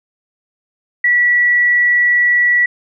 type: tone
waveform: sine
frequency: 1945 Hz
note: B6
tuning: 27 cents flat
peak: -9 dBFS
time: 1.04-2.66 s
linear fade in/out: 5 ms
effects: none